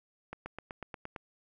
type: accelerating click train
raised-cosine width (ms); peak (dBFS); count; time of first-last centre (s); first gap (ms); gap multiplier
0.5; -25; 8; 0.33-1.162; 130; 0.97
effects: none